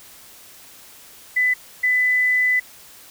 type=tone bursts at uneven times; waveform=sine; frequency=2000 Hz; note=B6; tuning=21 cents sharp; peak=-15 dBFS; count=2; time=1.36-1.54 / 1.83-2.6 s; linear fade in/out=10 ms; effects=white hiss -45 dBFS RMS until 3.1 s